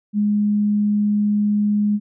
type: tone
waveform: sine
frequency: 207.7 Hz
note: G#3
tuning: in tune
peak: -15 dBFS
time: 0.13-2 s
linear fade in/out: 50 ms
effects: none